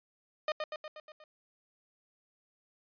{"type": "tone with echo", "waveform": "sawtooth", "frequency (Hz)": 613, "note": "D#5", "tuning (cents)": -26, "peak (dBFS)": -25, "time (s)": [0.48, 0.52], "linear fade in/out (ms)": 2, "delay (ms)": 120, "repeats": 6, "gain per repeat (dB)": -4, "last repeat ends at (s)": 1.24, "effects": ["resampled to 11025 Hz"]}